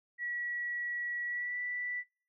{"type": "tone with pitch glide", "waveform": "sine", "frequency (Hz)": [1930, 1968.3], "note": ["B6", "B6"], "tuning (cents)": [-40, -6], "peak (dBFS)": -34, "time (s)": [0.18, 2.04], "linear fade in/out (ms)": 50, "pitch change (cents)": 34, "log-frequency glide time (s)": [1.26, 1.58], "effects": ["noise-tail reverb RT60 0.4 s tail -20 dB re dry"]}